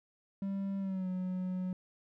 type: tone with pitch glide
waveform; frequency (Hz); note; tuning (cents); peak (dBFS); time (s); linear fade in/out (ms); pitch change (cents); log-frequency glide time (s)
triangle; 196 to 183.93; G3 to F#3; 0 to -10; -31; 0.42-1.73; 2; -110; 0.79-1.08
effects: none